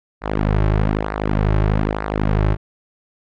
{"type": "tone with flanger", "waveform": "sawtooth", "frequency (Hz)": 52.1, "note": "G#1", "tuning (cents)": 6, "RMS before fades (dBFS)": -18, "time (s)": [0.21, 2.57], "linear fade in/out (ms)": 50, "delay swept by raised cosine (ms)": [0.3, 4.2], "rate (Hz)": 1.1, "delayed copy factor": -0.75, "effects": ["low-pass 2000 Hz 12 dB/octave"]}